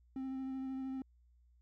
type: tone with vibrato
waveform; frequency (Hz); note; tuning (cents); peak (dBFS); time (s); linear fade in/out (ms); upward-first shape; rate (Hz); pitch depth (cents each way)
triangle; 264.2; C4; +17; -36; 0.16-1.02; 2; sine; 13; 14
effects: added 60 Hz sine -64 dBFS peak until 1.61 s